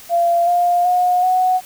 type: tone with pitch steps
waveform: sine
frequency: 687 / 703.9 / 721.2 / 738.9 Hz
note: F5 / F5 / F#5 / F#5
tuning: -29 / +13 / -45 / -3 cents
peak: -12 dBFS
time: 0.09-1.61 s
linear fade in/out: 50 ms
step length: 380 ms
effects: white hiss -40 dBFS RMS until 1.65 s